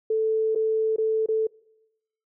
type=tone with dropouts; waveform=sine; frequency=440 Hz; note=A4; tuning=in tune; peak=-20 dBFS; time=0.1-1.47 s; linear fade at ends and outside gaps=5 ms; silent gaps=0.55-0.557 / 0.962-0.982 / 1.261-1.286 s; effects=noise-tail reverb RT60 0.9 s tail -24 dB re dry